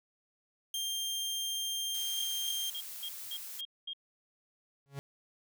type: tone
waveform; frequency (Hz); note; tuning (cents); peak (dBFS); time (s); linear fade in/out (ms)
sawtooth; 3187; G7; +28; -30; 0.74-2.7; 2
type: noise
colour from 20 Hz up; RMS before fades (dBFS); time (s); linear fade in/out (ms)
blue; -44; 1.94-3.61; 5
type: tone bursts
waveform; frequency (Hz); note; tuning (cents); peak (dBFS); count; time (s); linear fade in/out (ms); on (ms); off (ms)
sine; 3231; G#7; -48; -37; 7; 2.18-3.934; 5; 62; 220
type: tone with exponential growth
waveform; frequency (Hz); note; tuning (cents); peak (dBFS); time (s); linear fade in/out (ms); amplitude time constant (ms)
45% pulse; 139.3; C#3; +9; -35; 4.86-4.99; 0; 28
effects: none